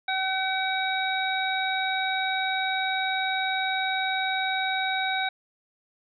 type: harmonic tone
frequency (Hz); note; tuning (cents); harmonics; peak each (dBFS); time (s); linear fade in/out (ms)
760; F#5; +46; 1 / 2 / 3 / 5; -28 / -30 / -31 / -31; 0.08-5.29; 5
effects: none